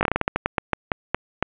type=slowing click train; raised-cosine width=0.5 ms; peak=-4 dBFS; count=15; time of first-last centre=0.01-1.426 s; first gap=19 ms; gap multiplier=1.23; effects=resampled to 8000 Hz + 7-bit